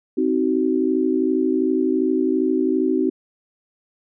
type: chord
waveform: sine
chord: C diminished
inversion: none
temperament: just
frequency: 261.6 / 314 / 376.7 Hz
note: C4 / Eb4 / Gb4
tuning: 0 / +16 / +31 cents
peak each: -21 dBFS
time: 0.17-3.1 s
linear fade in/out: 10 ms
effects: none